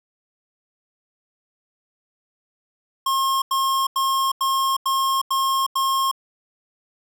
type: tone bursts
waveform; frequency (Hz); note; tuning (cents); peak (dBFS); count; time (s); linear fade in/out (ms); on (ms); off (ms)
square; 1074; C6; +45; -19; 7; 3.06-6.114; 5; 360; 89
effects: none